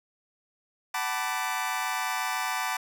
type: chord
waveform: 25% pulse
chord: B minor seventh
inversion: second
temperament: equal with one note detuned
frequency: 754.2 / 880 / 987.8 / 1174.7 Hz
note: F#5 / A5 / B5 / D6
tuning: +33 / 0 / 0 / 0 cents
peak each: -30 dBFS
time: 0.94-2.77 s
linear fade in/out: 5 ms
effects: none